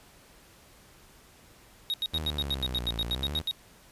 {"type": "tone bursts", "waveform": "triangle", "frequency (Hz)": 3767, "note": "A#7", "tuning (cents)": 17, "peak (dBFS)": -25, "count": 14, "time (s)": [1.9, 3.511], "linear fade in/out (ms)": 0, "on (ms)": 38, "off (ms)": 83}
{"type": "exponential two-way sweep", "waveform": "sawtooth", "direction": "down then up", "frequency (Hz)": [80.9, 55.6, 80.9], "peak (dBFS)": -29, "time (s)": [2.13, 3.42], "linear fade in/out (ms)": 10, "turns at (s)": 3.01}
{"effects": ["pink hiss -56 dBFS RMS until 3.91 s", "resampled to 32000 Hz"]}